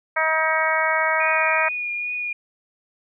harmonic tone, 317.5 Hz, D#4, 35 cents sharp, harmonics 2 / 3 / 4 / 5 / 6 / 7, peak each -25 / -25 / -25 / -25 / -25 / -25 dBFS, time 0.16-1.69 s, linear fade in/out 10 ms
sine tone with vibrato, 2443 Hz, D#7, 32 cents flat, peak -24 dBFS, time 1.2-2.33 s, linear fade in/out 5 ms, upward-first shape triangle, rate 2.4 Hz, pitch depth 21 cents each way
effects none

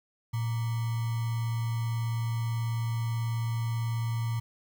sine tone with sample-and-hold, 114.8 Hz, A#2, 26 cents flat, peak -27 dBFS, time 0.33-4.4 s, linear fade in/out 10 ms, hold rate 1050 Hz, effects none

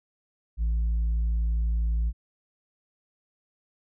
sine tone with tanh clipping, 56.1 Hz, A1, 34 cents sharp, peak -23 dBFS, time 0.57-2.13 s, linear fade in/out 50 ms, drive 2 dB, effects none

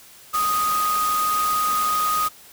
sine tone in noise, 1244.5 Hz, D#6, in tune, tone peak -19 dBFS, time 0.33-2.29 s, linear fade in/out 20 ms, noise white, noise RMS -29 dBFS, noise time 0.33-2.29 s, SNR +7 dB, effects white hiss -47 dBFS RMS until 2.52 s

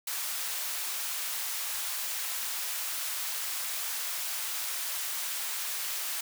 white high-pass noise, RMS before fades -34 dBFS, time 0.07-6.21 s, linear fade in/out 5 ms, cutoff 850 Hz, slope 12 dB/octave, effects none

